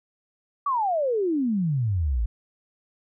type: exponential sweep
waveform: sine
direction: down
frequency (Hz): 1174.7 to 51.5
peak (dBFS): -21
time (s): 0.66-2.26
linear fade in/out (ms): 5
effects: none